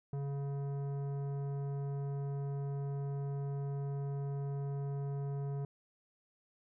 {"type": "tone with tanh clipping", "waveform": "sine", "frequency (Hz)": 140.1, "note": "C#3", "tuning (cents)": 19, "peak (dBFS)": -37, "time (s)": [0.13, 5.65], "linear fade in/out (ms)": 2, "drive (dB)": 13, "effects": []}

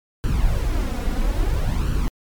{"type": "noise with flanger", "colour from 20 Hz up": "brown", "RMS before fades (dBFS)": -20, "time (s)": [0.24, 2.08], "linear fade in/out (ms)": 0, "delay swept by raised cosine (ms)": [0.68, 4.18], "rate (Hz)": 0.6, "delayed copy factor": 0.65, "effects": ["MP3 96 kbps"]}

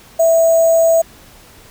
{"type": "tone with sample-and-hold", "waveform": "sine", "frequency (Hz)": 658, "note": "E5", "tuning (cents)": -3, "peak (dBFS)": -8, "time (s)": [0.19, 1.02], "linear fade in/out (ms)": 10, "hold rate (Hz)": 7350, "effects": ["pink hiss -43 dBFS RMS until 1.7 s"]}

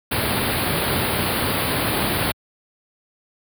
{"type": "band-stop noise", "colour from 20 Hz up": "pink", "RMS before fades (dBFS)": -21, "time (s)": [0.11, 2.32], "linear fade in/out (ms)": 10, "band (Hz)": [4700, 9100], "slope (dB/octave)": 96, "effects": ["high-pass 80 Hz 12 dB/octave"]}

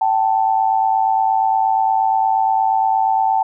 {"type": "tone pair together", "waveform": "sine", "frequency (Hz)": [771.5, 880], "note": ["G5", "A5"], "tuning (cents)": [-28, 0], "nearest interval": "major second", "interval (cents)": 228, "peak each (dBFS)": -16, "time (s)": [0.01, 3.43], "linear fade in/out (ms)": 5, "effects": []}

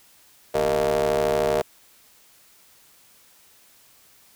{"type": "ring-modulated tone", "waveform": "30% pulse", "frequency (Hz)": 72.9, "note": "D2", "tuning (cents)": -12, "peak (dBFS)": -14, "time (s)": [0.54, 1.62], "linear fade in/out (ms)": 10, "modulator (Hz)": 540, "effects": ["white hiss -55 dBFS RMS until 4.35 s"]}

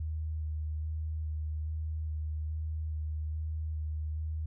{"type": "tone with vibrato", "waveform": "sine", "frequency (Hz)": 77.7, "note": "D#2", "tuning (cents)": -2, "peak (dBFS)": -32, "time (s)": [0, 4.46], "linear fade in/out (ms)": 5, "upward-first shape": "square", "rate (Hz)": 1.2, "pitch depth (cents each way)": 13, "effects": []}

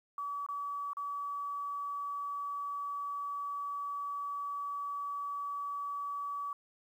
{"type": "tone with dropouts", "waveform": "sine", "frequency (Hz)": 1143, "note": "D6", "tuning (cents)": -47, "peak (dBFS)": -35, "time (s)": [0.18, 6.53], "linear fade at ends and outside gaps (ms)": 2, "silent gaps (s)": [[0.464, 0.487], [0.933, 0.969]], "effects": ["11-bit"]}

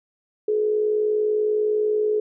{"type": "tone with amplitude modulation", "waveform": "sine", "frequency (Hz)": 425.3, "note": "G#4", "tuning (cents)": 41, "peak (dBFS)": -16, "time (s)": [0.48, 2.2], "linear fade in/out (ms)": 5, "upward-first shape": "sine", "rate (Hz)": 60.1, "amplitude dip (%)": 50, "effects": []}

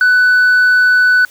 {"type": "tone", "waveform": "sine", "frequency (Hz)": 1493, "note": "F#6", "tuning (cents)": 15, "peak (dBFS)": -4, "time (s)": [0.01, 1.25], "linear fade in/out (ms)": 2, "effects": ["tanh soft clip ceiling -6 dBFS", "white hiss -43 dBFS RMS until 1.3 s"]}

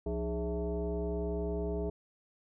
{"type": "tone with frequency modulation", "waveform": "sine", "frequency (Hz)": 174.61, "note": "F3", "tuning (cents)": 0, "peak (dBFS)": -31, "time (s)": [0.06, 1.9], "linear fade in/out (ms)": 5, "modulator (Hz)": 240, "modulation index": 1.7, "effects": []}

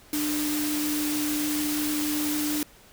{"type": "tone in noise", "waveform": "sine", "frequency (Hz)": 298.9, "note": "D4", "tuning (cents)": 31, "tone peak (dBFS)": -26, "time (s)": [0.13, 2.63], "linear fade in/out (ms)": 2, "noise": "white", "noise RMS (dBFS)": -31, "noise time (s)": [0.13, 2.63], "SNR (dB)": 2, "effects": ["pink hiss -53 dBFS RMS until 2.92 s"]}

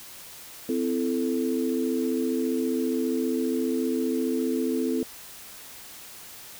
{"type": "tone cluster", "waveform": "sine", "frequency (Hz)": [257.2, 332.1, 438.8], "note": ["C4", "E4", "A4"], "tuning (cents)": [-30, 13, -5], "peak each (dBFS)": [-26, -29, -29], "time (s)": [0.69, 5.03], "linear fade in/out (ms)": 2, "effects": ["white hiss -44 dBFS RMS until 6.59 s"]}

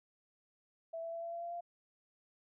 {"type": "tone with pitch steps", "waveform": "sine", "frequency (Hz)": [659.3, 664.7, 670, 675.5, 681, 686.5, 692.1], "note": ["E5", "E5", "E5", "E5", "F5", "F5", "F5"], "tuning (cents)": [0, 14, 28, 42, -44, -30, -16], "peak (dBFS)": -39, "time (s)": [0.93, 1.609], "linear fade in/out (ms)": 10, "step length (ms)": 97, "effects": []}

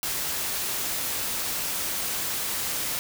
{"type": "noise", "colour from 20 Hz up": "white", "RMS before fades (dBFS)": -29, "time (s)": [0.03, 2.99], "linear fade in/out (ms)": 0, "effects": []}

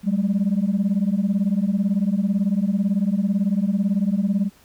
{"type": "beating tone pair", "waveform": "sine", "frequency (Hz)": [190, 208], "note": ["F#3", "G#3"], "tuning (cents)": [46, 3], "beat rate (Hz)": 18, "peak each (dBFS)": -19, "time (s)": [0.03, 4.5], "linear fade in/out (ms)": 50, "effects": ["tanh soft clip ceiling -14 dBFS", "pink hiss -54 dBFS RMS until 4.64 s"]}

